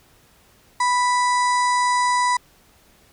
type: harmonic tone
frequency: 987.8 Hz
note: B5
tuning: in tune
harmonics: 1 / 2 / 4 / 5 / 6 / 7 / 8 / 9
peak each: -17 / -25 / -34 / -34 / -38 / -36 / -39 / -35 dBFS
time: 0.8-2.37 s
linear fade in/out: 5 ms
effects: pink hiss -55 dBFS RMS until 3.12 s